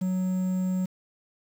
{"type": "tone with quantisation", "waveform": "triangle", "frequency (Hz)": 185, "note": "F#3", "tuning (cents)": 0, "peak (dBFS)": -22, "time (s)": [0.01, 0.86], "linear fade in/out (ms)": 10, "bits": 8, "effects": []}